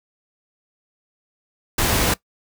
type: noise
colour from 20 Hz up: pink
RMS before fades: -19 dBFS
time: 1.78-2.14 s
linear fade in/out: 5 ms
effects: noise-tail reverb RT60 0.1 s tail -19 dB re dry